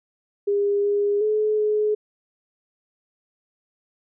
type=tone with pitch steps; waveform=sine; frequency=405.2 / 408.2 / 427.5 / 423.9 Hz; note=G#4 / G#4 / A4 / G#4; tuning=-43 / -30 / -50 / +35 cents; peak=-18 dBFS; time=0.47-1.95 s; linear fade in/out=10 ms; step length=370 ms; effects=none